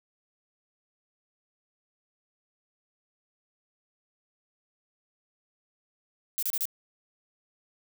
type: noise bursts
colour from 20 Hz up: violet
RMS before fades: -29 dBFS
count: 4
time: 6.38-6.654 s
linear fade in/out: 0 ms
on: 46 ms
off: 30 ms
effects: none